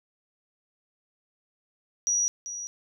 sine tone with echo, 5800 Hz, F#8, 35 cents flat, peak -22 dBFS, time 2.07-2.28 s, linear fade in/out 0 ms, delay 390 ms, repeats 1, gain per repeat -11 dB, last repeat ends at 2.67 s, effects none

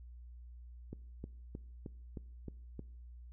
click train, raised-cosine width 3 ms, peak -30 dBFS, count 7, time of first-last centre 0.93-2.793 s, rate 3.22 Hz, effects noise-tail reverb RT60 0.7 s tail -22 dB re dry + added 60 Hz sine -49 dBFS peak until 3.32 s

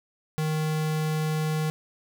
square tone, 155.56 Hz, D#3, in tune, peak -25 dBFS, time 0.38-1.7 s, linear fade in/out 0 ms, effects none

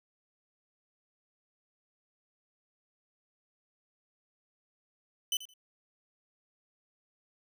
sawtooth tone with echo, 3019 Hz, F#7, 34 cents sharp, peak -25 dBFS, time 5.32-5.37 s, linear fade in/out 2 ms, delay 84 ms, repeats 2, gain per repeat -15 dB, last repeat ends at 5.538 s, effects none

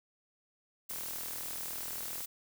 blue noise, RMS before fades -40 dBFS, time 0.89-2.26 s, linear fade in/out 10 ms
click train, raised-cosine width 0.5 ms, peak -31 dBFS, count 53, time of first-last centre 0.91-2.207 s, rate 40.1 Hz
effects none

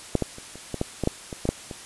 clicks, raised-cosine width 2 ms, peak -6 / -10 / -27 / -27 / -15 / -10 / -11 / -7 / -19 / -13 / -7 / -21 dBFS, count 12, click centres 0.153 / 0.223 / 0.384 / 0.556 / 0.743 / 0.814 / 1.037 / 1.074 / 1.328 / 1.454 / 1.49 / 1.712 s, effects white hiss -42 dBFS RMS until 1.85 s + resampled to 24000 Hz

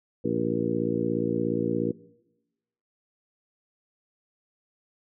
harmonic tone with a mistuned harmonic, 57 Hz, A#1, 38 cents flat, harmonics 2 / 3 / 4 / 5 / 6 / 7 / 8, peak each -36 / -33 / -30 / -30 / -31 / -33 / -31 dBFS, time 0.24-1.92 s, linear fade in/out 10 ms, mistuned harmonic 8, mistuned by +74 cents, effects noise-tail reverb RT60 1.0 s tail -21 dB re dry

